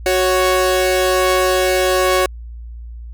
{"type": "tone pair together", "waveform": "sawtooth", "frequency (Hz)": [370, 554.4], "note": ["F#4", "C#5"], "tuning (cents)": [0, 0], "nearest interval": "perfect fifth", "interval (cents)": 700, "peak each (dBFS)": -12, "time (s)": [0.06, 2.26], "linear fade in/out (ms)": 2, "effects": ["added 58 Hz sine -29 dBFS peak until 3.13 s"]}